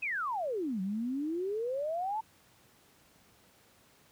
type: exponential two-way sweep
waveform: sine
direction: down then up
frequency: 2630 to 183.2 to 903 Hz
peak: -31 dBFS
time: 0.02-2.21 s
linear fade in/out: 10 ms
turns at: 0.81 s
effects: pink hiss -63 dBFS RMS until 4.11 s + high-pass 80 Hz 12 dB/octave